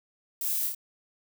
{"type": "noise with echo", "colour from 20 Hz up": "violet", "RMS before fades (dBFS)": -32, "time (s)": [0.41, 0.67], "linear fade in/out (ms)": 2, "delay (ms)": 26, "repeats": 3, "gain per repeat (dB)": -2, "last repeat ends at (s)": 0.748, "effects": []}